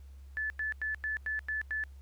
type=tone bursts; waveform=sine; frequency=1738 Hz; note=A6; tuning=22 cents flat; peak=-31 dBFS; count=7; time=0.37-1.838 s; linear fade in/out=0 ms; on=130 ms; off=93 ms; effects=added 68 Hz sine -47 dBFS peak until 2.01 s + pink hiss -69 dBFS RMS until 2.01 s